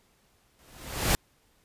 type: noise with exponential growth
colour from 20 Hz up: pink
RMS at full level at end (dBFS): -21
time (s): 0.59-1.15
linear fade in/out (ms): 0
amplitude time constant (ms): 120
effects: pink hiss -66 dBFS RMS until 1.64 s + resampled to 32000 Hz